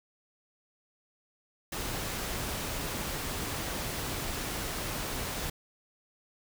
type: noise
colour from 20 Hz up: pink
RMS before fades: -35 dBFS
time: 1.72-5.5 s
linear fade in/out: 5 ms
effects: none